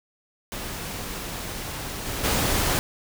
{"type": "noise with level steps", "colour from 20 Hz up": "pink", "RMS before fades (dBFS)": [-33, -30, -23], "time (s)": [0.52, 2.79], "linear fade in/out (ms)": 0, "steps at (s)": [2.05, 2.23], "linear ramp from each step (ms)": 20, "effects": []}